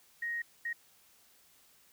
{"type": "tone bursts at uneven times", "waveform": "sine", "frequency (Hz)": 1874, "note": "A#6", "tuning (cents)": 9, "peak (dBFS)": -33, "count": 2, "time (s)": [[0.22, 0.42], [0.65, 0.73]], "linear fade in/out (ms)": 5, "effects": ["white hiss -64 dBFS RMS until 1.92 s"]}